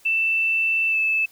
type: tone with pitch glide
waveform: sine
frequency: 2661 to 2621 Hz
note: E7 to E7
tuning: +16 to -11 cents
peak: -18 dBFS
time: 0.05-1.26 s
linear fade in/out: 10 ms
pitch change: -27 cents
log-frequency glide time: 0.88-0.97 s
effects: white hiss -54 dBFS RMS until 1.31 s